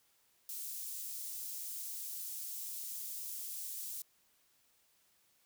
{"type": "high-pass noise", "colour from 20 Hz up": "white", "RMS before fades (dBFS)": -43, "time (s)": [0.49, 4.02], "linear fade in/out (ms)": 2, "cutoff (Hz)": 6800, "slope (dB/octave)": 12, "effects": ["white hiss -72 dBFS RMS until 5.45 s"]}